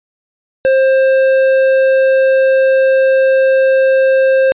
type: tone with tanh clipping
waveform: triangle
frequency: 530 Hz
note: C5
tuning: 22 cents sharp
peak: -9 dBFS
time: 0.65-4.52 s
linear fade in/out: 0 ms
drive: 14 dB
effects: resampled to 8000 Hz